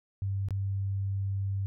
sine tone with dropouts, 98 Hz, G2, in tune, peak -28 dBFS, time 0.22-1.66 s, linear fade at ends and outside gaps 0 ms, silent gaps 0.486-0.507 s, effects none

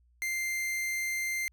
45% pulse tone, 2093 Hz, C7, in tune, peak -30 dBFS, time 0.22-1.48 s, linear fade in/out 0 ms, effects added 60 Hz sine -62 dBFS peak until 1.52 s

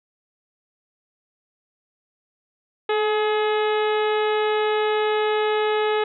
harmonic tone with a mistuned harmonic, 423.5 Hz, G#4, 34 cents sharp, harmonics 1 / 2 / 3 / 4 / 5 / 6 / 7 / 8 / 9, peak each -20 / -26 / -30 / -32 / -34 / -36 / -37 / -38 / -39 dBFS, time 2.89-6.04 s, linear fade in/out 5 ms, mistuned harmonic 1, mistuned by +23 cents, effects none

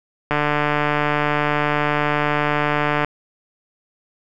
click train, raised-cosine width 0.5 ms, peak -4 dBFS, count 406, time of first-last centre 0.31-3.046 s, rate 148 Hz, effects none

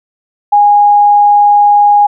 sine tone, 823 Hz, G#5, 16 cents flat, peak -3 dBFS, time 0.52-2.07 s, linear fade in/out 10 ms, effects none

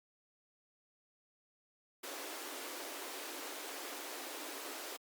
pink high-pass noise, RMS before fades -45 dBFS, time 2.03-4.97 s, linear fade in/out 10 ms, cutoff 270 Hz, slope 96 dB/octave, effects Opus 48 kbps

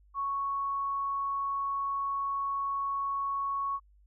sine tone, 1108.7 Hz, C#6, in tune, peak -29 dBFS, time 0.14-3.8 s, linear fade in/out 50 ms, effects added 50 Hz sine -58 dBFS peak until 4.06 s

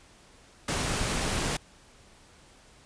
pink noise, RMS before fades -29 dBFS, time 0.68-1.57 s, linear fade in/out 5 ms, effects pink hiss -56 dBFS RMS until 2.85 s + resampled to 22050 Hz

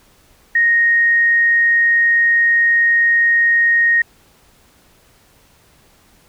sine tone, 1864.7 Hz, A#6, in tune, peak -10 dBFS, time 0.55-4.02 s, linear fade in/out 5 ms, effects pink hiss -52 dBFS RMS until 6.28 s

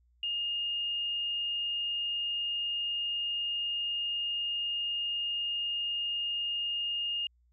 sine tone, 2836 Hz, F7, 26 cents sharp, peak -30 dBFS, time 0.23-7.27 s, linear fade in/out 2 ms, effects added 60 Hz sine -64 dBFS peak until 7.52 s

